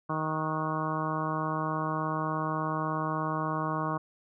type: harmonic tone with a mistuned harmonic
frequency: 156.6 Hz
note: D#3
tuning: 11 cents sharp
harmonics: 1 / 2 / 3 / 4 / 5 / 6 / 7 / 8 / 9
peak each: -34 / -36 / -41 / -38 / -40 / -38 / -33 / -40 / -43 dBFS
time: 0.09-3.98 s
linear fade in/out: 10 ms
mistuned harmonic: 9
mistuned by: +56 cents
effects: none